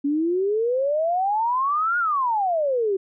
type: exponential two-way sweep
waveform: sine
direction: up then down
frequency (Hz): 277.6 to 1453 to 373.8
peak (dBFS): -19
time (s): 0.04-2.97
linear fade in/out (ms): 10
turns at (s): 1.98
effects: none